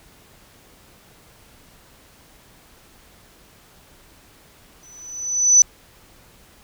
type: tone with exponential growth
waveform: sine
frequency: 5990 Hz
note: F#8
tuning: 20 cents sharp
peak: -6 dBFS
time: 4.83-5.62 s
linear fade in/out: 1 ms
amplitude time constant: 170 ms
effects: pink hiss -51 dBFS RMS until 6.63 s